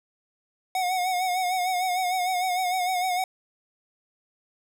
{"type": "tone with vibrato", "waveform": "square", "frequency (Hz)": 733, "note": "F#5", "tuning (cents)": -16, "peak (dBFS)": -24, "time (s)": [0.75, 3.24], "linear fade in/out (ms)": 2, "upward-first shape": "sine", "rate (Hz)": 6.6, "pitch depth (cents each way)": 52, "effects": []}